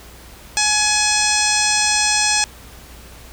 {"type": "harmonic tone with a mistuned harmonic", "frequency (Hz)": 843, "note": "G#5", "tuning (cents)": 26, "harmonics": [1, 2, 3, 4, 5, 6, 7, 8, 9, 10], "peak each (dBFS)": [-23, -24, -22, -26, -25, -22, -22, -27, -26, -24], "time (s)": [0.57, 2.44], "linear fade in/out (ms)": 0, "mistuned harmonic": 6, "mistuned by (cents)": 43, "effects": ["added 60 Hz sine -42 dBFS peak until 3.32 s", "pink hiss -42 dBFS RMS until 3.32 s"]}